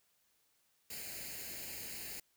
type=noise with comb filter; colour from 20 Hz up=white; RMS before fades=-45 dBFS; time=0.9-2.2 s; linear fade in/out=5 ms; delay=0.43 ms; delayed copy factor=+0.7; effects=white hiss -75 dBFS RMS until 2.36 s